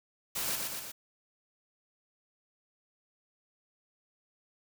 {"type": "noise with echo", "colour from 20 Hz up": "white", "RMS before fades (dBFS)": -34, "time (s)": [0.35, 0.56], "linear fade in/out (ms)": 10, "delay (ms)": 120, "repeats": 3, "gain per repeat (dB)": -3, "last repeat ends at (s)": 0.92, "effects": []}